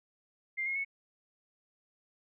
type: tone with pitch steps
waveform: sine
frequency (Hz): 2101 / 2153 / 2205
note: C7 / C7 / C#7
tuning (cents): +7 / +49 / -10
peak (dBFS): -31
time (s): 0.57-0.849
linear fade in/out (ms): 20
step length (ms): 93
effects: none